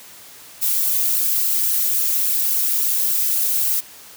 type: noise with flanger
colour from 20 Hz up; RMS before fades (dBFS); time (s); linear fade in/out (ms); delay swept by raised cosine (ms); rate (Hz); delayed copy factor
violet; -19; 0.61-3.81; 20; 0.68 to 3.58; 3.6; +0.9
effects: white hiss -42 dBFS RMS until 4.16 s + high-pass 60 Hz 12 dB/octave